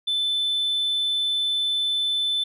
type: tone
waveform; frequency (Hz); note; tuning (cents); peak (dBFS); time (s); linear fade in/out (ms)
sine; 3520; A7; 0; -19; 0.07-2.44; 10
effects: tanh soft clip ceiling -19 dBFS